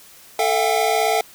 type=tone cluster; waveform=square; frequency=441.9 / 668 / 727 / 802 Hz; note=A4 / E5 / F#5 / G5; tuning=+7 / +23 / -31 / +39 cents; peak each=-23 dBFS; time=0.39-1.21 s; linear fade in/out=2 ms; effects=white hiss -46 dBFS RMS until 1.34 s